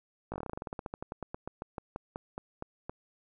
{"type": "slowing click train", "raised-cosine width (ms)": 1, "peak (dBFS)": -23, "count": 28, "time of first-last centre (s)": [0.32, 2.895], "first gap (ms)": 18, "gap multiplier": 1.11, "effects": []}